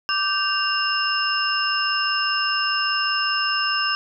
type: tone cluster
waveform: sine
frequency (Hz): 1173 / 1554 / 2795 / 5240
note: D6 / G6 / F7 / E8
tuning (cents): -2 / -16 / +1 / -11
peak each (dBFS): -25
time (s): 0.09-3.95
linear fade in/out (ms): 0
effects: none